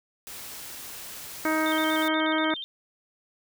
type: noise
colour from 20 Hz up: white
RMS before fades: -40 dBFS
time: 0.27-2.08 s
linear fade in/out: 0 ms
type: harmonic tone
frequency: 314.1 Hz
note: D#4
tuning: 16 cents sharp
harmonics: 1 / 2 / 3 / 4 / 5 / 6 / 7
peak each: -26 / -30 / -32 / -31 / -31 / -37 / -33 dBFS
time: 1.45-2.54 s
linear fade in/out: 2 ms
type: tone with vibrato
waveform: sine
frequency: 3372 Hz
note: G#7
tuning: 26 cents sharp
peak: -33 dBFS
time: 1.66-2.64 s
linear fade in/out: 0 ms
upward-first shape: square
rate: 8.3 Hz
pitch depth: 120 cents each way
effects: none